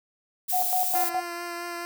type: noise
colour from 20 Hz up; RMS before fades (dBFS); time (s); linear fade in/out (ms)
violet; -27; 0.48-1.1; 20
type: tone with tremolo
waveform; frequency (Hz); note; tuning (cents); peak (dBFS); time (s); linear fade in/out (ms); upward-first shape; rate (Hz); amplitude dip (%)
sine; 733; F#5; -16; -23; 0.52-1.21; 20; square; 4.8; 75
type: tone with vibrato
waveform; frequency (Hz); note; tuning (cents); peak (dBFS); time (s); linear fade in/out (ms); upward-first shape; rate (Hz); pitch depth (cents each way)
10% pulse; 345.7; F4; -18; -24; 0.95-1.85; 0; triangle; 4.6; 15
effects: none